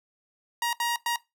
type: tone bursts at uneven times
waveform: sawtooth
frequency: 945 Hz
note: A#5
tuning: 23 cents sharp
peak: -21 dBFS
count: 3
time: 0.62-0.73 / 0.8-0.96 / 1.06-1.16 s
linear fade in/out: 2 ms
effects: noise-tail reverb RT60 0.2 s tail -19 dB re dry